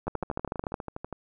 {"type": "two click trains", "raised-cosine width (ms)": 1, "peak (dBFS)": [-21, -15], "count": [14, 10], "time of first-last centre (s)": [[0.07, 1.127], [0.08, 0.742]], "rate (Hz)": [12.3, 13.6], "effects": []}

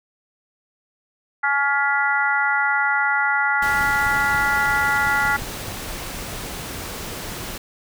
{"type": "harmonic tone", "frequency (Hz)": 281.5, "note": "C#4", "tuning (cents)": 27, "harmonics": [3, 4, 5, 6, 7], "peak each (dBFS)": [-23, -30, -20, -29, -23], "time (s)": [1.43, 5.37], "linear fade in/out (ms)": 10}
{"type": "noise", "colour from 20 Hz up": "pink", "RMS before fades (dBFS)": -31, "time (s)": [3.62, 7.58], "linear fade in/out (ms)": 5}
{"type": "clicks", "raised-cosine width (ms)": 5, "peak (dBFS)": -20, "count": 7, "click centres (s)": [3.81, 4.066, 4.348, 5.072, 5.253, 5.42, 5.682]}
{"effects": []}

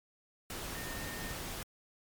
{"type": "tone in noise", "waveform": "sine", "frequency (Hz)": 1828, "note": "A#6", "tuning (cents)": -34, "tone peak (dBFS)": -46, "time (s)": [0.75, 1.34], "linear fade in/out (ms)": 2, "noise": "pink", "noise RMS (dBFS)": -41, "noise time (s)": [0.5, 1.63], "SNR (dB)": -8, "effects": ["MP3 96 kbps"]}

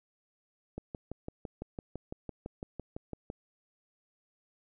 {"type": "click train", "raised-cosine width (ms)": 2, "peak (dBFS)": -25, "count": 16, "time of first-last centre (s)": [0.78, 3.301], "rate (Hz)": 5.95, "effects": []}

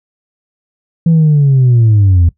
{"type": "linear sweep", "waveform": "sine", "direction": "down", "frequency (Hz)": [168.3, 81.9], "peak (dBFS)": -3, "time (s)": [1.06, 2.29], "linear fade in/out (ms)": 5, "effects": ["noise-tail reverb RT60 0.1 s tail -19 dB re dry", "tanh soft clip ceiling -3 dBFS"]}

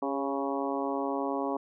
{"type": "harmonic tone with a mistuned harmonic", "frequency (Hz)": 138.59, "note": "C#3", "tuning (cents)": 0, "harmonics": [2, 3, 4, 5, 6, 7, 8], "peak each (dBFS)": [-33, -35, -36, -37, -38, -38, -39], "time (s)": [0.02, 1.57], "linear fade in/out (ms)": 5, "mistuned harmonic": 3, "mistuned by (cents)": -36, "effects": []}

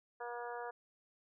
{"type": "harmonic tone", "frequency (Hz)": 239.7, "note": "A#3", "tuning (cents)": 48, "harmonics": [2, 3, 4, 5, 6, 7], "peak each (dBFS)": [-45, -46, -47, -52, -51, -52], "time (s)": [0.2, 0.71], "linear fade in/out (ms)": 10, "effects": []}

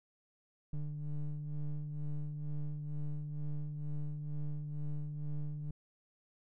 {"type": "ring-modulated tone", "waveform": "triangle", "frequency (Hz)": 73.42, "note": "D2", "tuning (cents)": 0, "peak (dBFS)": -30, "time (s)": [0.73, 5.71], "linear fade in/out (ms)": 5, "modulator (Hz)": 74.5, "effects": []}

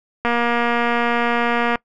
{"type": "click train", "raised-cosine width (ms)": 0.5, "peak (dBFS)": -5, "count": 358, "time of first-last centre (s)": [0.25, 1.756], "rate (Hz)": 237, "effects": ["noise-tail reverb RT60 0.1 s tail -23 dB re dry"]}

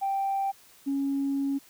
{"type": "tone pair in turn", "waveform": "sine", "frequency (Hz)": [784, 276.6], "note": ["G5", "C#4"], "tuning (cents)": [0, -4], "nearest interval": "octave + tritone", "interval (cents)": 1804, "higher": "first", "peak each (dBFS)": -24, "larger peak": "neither", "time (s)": [[0.01, 0.52], [0.86, 1.59]], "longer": "second", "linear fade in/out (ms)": 20, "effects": ["tanh soft clip ceiling -21 dBFS", "white hiss -56 dBFS RMS until 1.69 s"]}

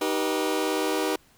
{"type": "chord", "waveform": "sawtooth", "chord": "Eb augmented", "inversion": "none", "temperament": "just", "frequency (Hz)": [311.1, 388.9, 486.1], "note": ["Eb4", "G4", "B4"], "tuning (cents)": [0, -14, -28], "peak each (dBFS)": [-24, -24, -25], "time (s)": [0.01, 1.16], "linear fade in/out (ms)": 5, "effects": ["pink hiss -59 dBFS RMS until 1.37 s"]}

